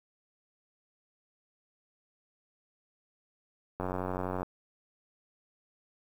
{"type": "click train", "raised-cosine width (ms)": 1, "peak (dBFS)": -20, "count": 59, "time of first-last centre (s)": [3.8, 4.43], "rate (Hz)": 92, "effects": ["9-bit"]}